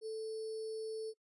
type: tone with sample-and-hold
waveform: sine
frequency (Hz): 440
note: A4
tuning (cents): 0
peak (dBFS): -38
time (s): 0.01-1.14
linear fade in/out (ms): 50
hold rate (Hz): 4900
effects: noise-tail reverb RT60 0.1 s tail -25 dB re dry + resampled to 24000 Hz